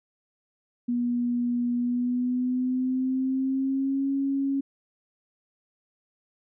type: tone with pitch glide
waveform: sine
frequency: 241.8 to 274.6 Hz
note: B3 to C#4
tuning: -36 to -16 cents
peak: -23 dBFS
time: 0.88-4.61 s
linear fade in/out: 10 ms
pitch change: +220 cents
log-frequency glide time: 1.75-4.11 s
effects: none